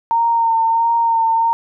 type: tone with vibrato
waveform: sine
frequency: 917 Hz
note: A#5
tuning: 29 cents flat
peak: -12 dBFS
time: 0.11-1.53 s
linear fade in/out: 0 ms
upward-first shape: sine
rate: 1.5 Hz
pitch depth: 24 cents each way
effects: none